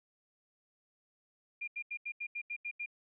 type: tone bursts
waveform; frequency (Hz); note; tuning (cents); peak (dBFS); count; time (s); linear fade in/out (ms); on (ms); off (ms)
sine; 2409; D7; +43; -36; 9; 1.61-2.861; 10; 67; 81
effects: none